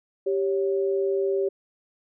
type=tone pair together; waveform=sine; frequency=392 / 554.4 Hz; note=G4 / C#5; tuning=0 / 0 cents; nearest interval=tritone; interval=600 cents; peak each=-22 / -29 dBFS; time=0.26-1.49 s; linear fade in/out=10 ms; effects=none